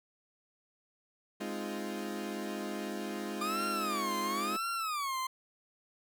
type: chord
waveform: 30% pulse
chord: F minor seventh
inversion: first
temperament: equal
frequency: 207.7 / 261.6 / 311.1 / 349.2 Hz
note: Ab3 / C4 / Eb4 / F4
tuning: 0 / 0 / 0 / 0 cents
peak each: -37 / -42 / -40 / -39 dBFS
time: 1.4-4.57 s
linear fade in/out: 10 ms
type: tone with vibrato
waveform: 40% pulse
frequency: 1195 Hz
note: D6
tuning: 30 cents sharp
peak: -32 dBFS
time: 3.41-5.27 s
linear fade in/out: 5 ms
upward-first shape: sine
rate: 0.97 Hz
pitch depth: 240 cents each way
effects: none